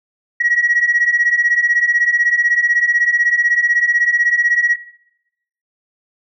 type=beating tone pair; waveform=sine; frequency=1900 / 1916 Hz; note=A#6 / A#6; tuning=+33 / +47 cents; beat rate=16 Hz; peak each=-16 / -13 dBFS; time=0.4-4.76 s; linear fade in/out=10 ms; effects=noise-tail reverb RT60 0.9 s tail -22 dB re dry + tanh soft clip ceiling -6 dBFS